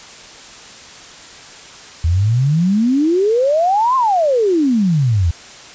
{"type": "exponential two-way sweep", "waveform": "sine", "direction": "up then down", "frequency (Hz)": [78.4, 1076, 78.4], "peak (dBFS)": -11, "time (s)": [2.04, 5.31], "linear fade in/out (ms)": 5, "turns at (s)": 3.96, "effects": ["white hiss -37 dBFS RMS until 5.74 s", "resampled to 16000 Hz"]}